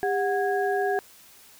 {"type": "tone cluster", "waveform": "sine", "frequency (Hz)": [400.8, 735, 1648], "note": ["G4", "F#5", "G#6"], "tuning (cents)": [38, -12, -14], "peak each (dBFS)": [-25, -26, -31], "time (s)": [0.03, 0.99], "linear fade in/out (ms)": 0, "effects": ["white hiss -52 dBFS RMS until 1.59 s"]}